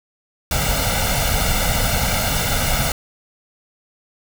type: noise with comb filter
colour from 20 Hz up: pink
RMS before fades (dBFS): -19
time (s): 0.51-2.92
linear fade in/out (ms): 2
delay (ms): 1.4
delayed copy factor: +0.8
effects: none